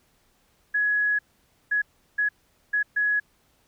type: tone bursts at uneven times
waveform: sine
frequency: 1680 Hz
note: G#6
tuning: 19 cents sharp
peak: -20 dBFS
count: 5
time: 0.74-1.19 / 1.71-1.82 / 2.18-2.29 / 2.73-2.83 / 2.96-3.2 s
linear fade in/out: 10 ms
effects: pink hiss -65 dBFS RMS until 3.67 s